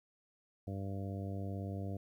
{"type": "harmonic tone", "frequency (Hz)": 98, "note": "G2", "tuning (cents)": 0, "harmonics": [1, 2, 3, 4, 5, 6, 7], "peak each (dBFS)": [-39, -44, -47, -52, -51, -52, -52], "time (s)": [0.67, 1.97], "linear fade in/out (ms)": 5, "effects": ["12-bit"]}